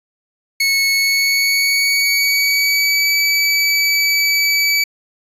25% pulse tone with pitch glide, 2200 to 2292 Hz, C#7 to D7, -14 to -43 cents, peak -9 dBFS, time 0.6-4.84 s, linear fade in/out 5 ms, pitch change +71 cents, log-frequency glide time 0.91-3.12 s, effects resampled to 32000 Hz

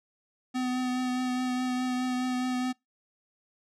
square tone with vibrato, 252.5 Hz, B3, 39 cents sharp, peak -28 dBFS, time 0.54-2.73 s, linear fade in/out 20 ms, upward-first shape triangle, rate 4.8 Hz, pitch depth 19 cents each way, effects noise-tail reverb RT60 0.2 s tail -26 dB re dry + low-pass 8000 Hz 12 dB/octave

